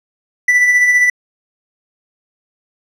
triangle tone with tremolo, 1975.5 Hz, B6, in tune, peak -5 dBFS, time 0.48-1.1 s, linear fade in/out 5 ms, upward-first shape sine, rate 15 Hz, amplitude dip 40%, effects resampled to 32000 Hz

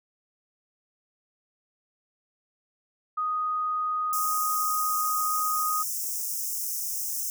sine tone, 1244.5 Hz, D#6, in tune, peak -25 dBFS, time 3.17-5.83 s, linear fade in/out 10 ms
white high-pass noise, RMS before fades -31 dBFS, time 4.13-7.3 s, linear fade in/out 0 ms, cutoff 5300 Hz, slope 96 dB/octave
effects none

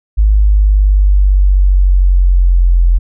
sine exponential sweep, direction down, 52.3 to 42.86 Hz, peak -5 dBFS, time 0.17-2.99 s, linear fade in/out 20 ms, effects none

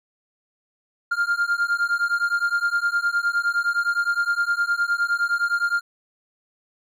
triangle beating tone pair, 1396.9 / 1406.6 Hz, F6 / F6, 0 / +12 cents, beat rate 9.7 Hz, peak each -21 dBFS, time 1.11-5.81 s, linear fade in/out 10 ms, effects none

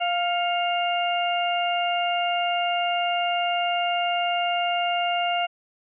harmonic tone with a mistuned harmonic, 700 Hz, F5, 4 cents sharp, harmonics 1 / 2 / 3 / 4, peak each -23 / -32 / -33 / -28 dBFS, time 0-5.47 s, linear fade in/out 20 ms, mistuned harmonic 3, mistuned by +59 cents, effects none

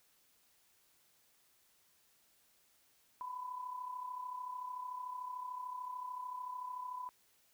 sine tone with amplitude modulation, 1000 Hz, B5, 21 cents sharp, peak -38 dBFS, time 3.21-7.09 s, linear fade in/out 0 ms, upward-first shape sine, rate 33.5 Hz, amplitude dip 60%, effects white hiss -71 dBFS RMS until 7.53 s

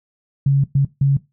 sine tone bursts at uneven times, 138.59 Hz, C#3, in tune, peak -11 dBFS, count 3, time 0.46-0.64 / 0.75-0.85 / 1.01-1.17 s, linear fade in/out 5 ms, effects noise-tail reverb RT60 0.2 s tail -18 dB re dry

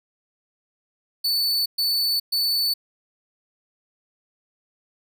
45% pulse tone bursts, 4486 Hz, C#8, 20 cents sharp, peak -19 dBFS, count 3, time 1.24-2.74 s, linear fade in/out 10 ms, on 420 ms, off 120 ms, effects none

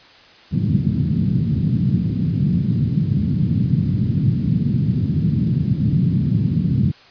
pink band-pass noise, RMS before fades -18 dBFS, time 0.51-6.92 s, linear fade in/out 20 ms, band 110 to 200 Hz, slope 24 dB/octave, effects white hiss -46 dBFS RMS until 7.1 s + resampled to 11025 Hz

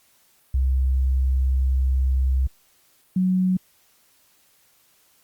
sine tone pair in turn, 65.41 / 185.01 Hz, C2 / F#3, 0 / 0 cents, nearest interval octave + tritone, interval 1800 cents, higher second, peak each -17 dBFS, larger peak neither, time 0.54-2.47 / 3.16-3.57 s, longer first, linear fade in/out 5 ms, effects white hiss -60 dBFS RMS until 5.23 s + Opus 48 kbps

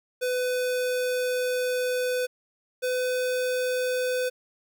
square tone pair in turn, 501 / 503.8 Hz, B4 / B4, +25 / +34 cents, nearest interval unison, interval 9 cents, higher second, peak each -25 dBFS, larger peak neither, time 0.21-2.27 / 2.82-4.3 s, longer first, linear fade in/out 20 ms, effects 10-bit

